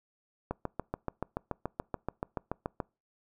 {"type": "click train", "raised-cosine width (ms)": 1, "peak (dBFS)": -18, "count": 17, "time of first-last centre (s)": [0.51, 2.802], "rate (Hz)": 6.98, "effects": ["noise-tail reverb RT60 0.3 s tail -26 dB re dry"]}